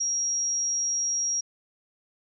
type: tone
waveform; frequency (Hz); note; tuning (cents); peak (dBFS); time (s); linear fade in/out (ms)
sine; 5650; F8; +19; -24; 0-1.41; 10
effects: none